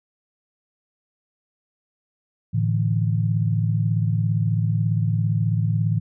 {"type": "chord", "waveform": "sine", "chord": "A suspended fourth", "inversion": "none", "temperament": "equal", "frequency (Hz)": [110, 146.83, 164.81], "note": ["A2", "D3", "E3"], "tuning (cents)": [0, 0, 0], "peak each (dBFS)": [-20, -26, -24], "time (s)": [2.53, 6], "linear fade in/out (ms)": 20, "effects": []}